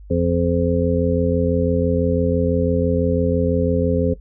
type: harmonic tone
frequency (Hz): 86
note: F2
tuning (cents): -26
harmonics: 1 / 2 / 3 / 5 / 6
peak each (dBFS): -22 / -22 / -22 / -22 / -22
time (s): 0.1-4.14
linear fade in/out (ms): 10
effects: noise-tail reverb RT60 0.1 s tail -17 dB re dry + added 50 Hz sine -37 dBFS peak until 4.2 s